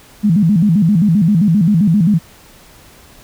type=tone with vibrato; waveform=sine; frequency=185 Hz; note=F#3; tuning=in tune; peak=-8 dBFS; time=0.23-2.19 s; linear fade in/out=20 ms; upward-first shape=square; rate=7.6 Hz; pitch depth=210 cents each way; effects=pink hiss -43 dBFS RMS until 3.23 s